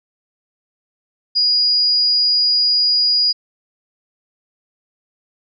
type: tone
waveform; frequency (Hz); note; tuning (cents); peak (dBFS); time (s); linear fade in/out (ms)
sine; 4889; D#8; -31; -12; 1.35-3.33; 20
effects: none